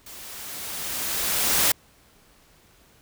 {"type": "noise with level ramp", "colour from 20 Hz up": "white", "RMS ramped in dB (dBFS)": [-42, -19], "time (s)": [0.06, 1.72], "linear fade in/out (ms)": 5, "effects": ["pink hiss -57 dBFS RMS until 3.01 s"]}